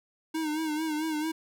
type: tone with vibrato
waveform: square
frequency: 311.1 Hz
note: D#4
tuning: in tune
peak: -29 dBFS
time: 0.34-1.32 s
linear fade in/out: 10 ms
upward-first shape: sine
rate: 4.5 Hz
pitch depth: 61 cents each way
effects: none